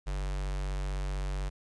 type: tone with notch filter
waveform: square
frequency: 47.88 Hz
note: G1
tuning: 40 cents flat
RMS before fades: -33 dBFS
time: 0.06-1.5 s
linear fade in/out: 20 ms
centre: 270 Hz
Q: 1.5
effects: resampled to 22050 Hz + 12-bit